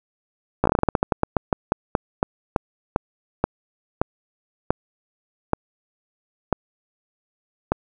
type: slowing click train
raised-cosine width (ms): 1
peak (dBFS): -3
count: 26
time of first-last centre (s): 0.64-7.72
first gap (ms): 15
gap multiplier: 1.2
effects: none